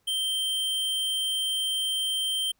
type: tone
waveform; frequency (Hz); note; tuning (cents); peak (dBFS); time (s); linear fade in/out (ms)
square; 3136; G7; 0; -26; 0.07-2.52; 10
effects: pink hiss -71 dBFS RMS until 2.59 s